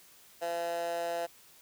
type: tone with high-pass filter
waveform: 15% pulse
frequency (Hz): 170.1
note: F3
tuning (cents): -45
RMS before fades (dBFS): -34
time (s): 0.41-1.27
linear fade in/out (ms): 20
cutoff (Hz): 620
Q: 4.1
effects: white hiss -58 dBFS RMS until 1.61 s